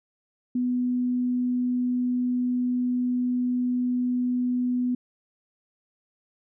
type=tone; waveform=sine; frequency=248.1 Hz; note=B3; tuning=8 cents sharp; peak=-22 dBFS; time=0.55-4.95 s; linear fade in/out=5 ms; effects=none